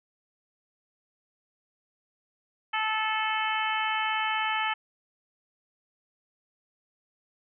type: harmonic tone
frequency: 436.1 Hz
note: A4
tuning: 15 cents flat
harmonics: 2 / 3 / 4 / 5 / 6 / 7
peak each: -30 / -32 / -33 / -34 / -35 / -35 dBFS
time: 2.73-4.74 s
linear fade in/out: 10 ms
effects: none